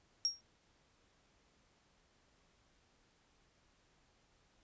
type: tone with exponential decay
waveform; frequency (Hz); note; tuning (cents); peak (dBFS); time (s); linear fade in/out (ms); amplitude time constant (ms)
sine; 5588; F8; 0; -27; 0.25-0.41; 0; 34
effects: pink hiss -72 dBFS RMS until 4.63 s + resampled to 16000 Hz